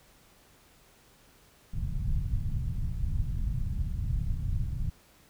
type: low-pass noise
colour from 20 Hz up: pink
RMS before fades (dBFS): -30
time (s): 1.73-4.9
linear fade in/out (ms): 5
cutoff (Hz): 140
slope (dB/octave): 24
effects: pink hiss -60 dBFS RMS until 5.29 s